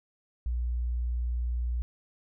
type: tone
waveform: sine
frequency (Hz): 60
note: B1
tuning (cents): -49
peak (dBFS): -27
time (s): 0.46-1.82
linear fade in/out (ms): 0
effects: none